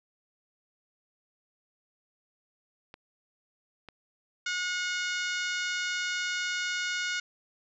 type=clicks; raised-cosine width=0.3 ms; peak=-29 dBFS; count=2; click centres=2.941 / 3.887 s
type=harmonic tone; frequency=724 Hz; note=F#5; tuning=38 cents flat; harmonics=2 / 3 / 4 / 5 / 6 / 7 / 8 / 9 / 10; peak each=-32 / -36 / -38 / -40 / -42 / -43 / -44 / -45 / -46 dBFS; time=4.46-7.2 s; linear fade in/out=5 ms
effects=none